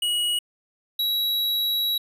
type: tone pair in turn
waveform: square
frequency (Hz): 2908 / 3882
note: F#7 / B7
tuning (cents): -31 / -31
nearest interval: perfect fourth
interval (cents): 500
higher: second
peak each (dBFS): -22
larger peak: neither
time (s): 0.02-0.39 / 0.99-1.98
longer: second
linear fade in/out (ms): 5
effects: resampled to 32000 Hz